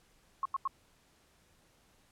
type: tone bursts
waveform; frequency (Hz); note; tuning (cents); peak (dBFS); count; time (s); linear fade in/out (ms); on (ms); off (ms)
sine; 1084; C#6; -39; -29; 3; 0.43-0.676; 2; 24; 87
effects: pink hiss -67 dBFS RMS until 2.11 s + low-pass 12000 Hz 12 dB/octave